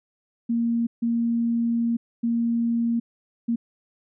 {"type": "tone bursts at uneven times", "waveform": "sine", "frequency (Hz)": 233.1, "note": "A#3", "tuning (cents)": 0, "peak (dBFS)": -20, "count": 4, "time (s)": [[0.49, 0.87], [1.02, 1.97], [2.23, 3], [3.48, 3.56]], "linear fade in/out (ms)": 10, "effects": []}